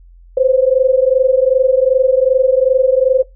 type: tone pair together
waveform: sine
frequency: 510 / 532.6 Hz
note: C5 / C5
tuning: -44 / +31 cents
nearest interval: minor second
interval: 75 cents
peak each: -12 dBFS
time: 0.37-3.23 s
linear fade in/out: 5 ms
effects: noise-tail reverb RT60 0.2 s tail -20 dB re dry + added 43 Hz sine -39 dBFS peak until 3.35 s